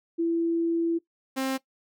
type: tone pair in turn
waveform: sine / sawtooth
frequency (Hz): 334.2 / 265.3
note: E4 / C4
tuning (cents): +24 / +24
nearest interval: major third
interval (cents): 400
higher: first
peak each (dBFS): -22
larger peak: neither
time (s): 0.18-0.99 / 1.36-1.58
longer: first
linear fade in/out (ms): 20
effects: noise-tail reverb RT60 0.1 s tail -18 dB re dry